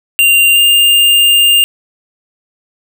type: tone pair in turn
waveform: square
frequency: 2781 / 2805 Hz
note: F7 / F7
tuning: -8 / +7 cents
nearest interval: unison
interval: 15 cents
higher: second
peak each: -6 dBFS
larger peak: neither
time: 0.19-0.56 / 0.56-1.64 s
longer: second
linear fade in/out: 0 ms
effects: none